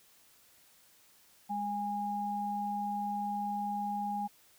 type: tone pair together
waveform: sine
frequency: 205 / 820 Hz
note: G#3 / G#5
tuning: -22 / -22 cents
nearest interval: 2 octaves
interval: 2400 cents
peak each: -38 / -33 dBFS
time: 1.49-4.28 s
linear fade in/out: 20 ms
effects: white hiss -63 dBFS RMS until 4.58 s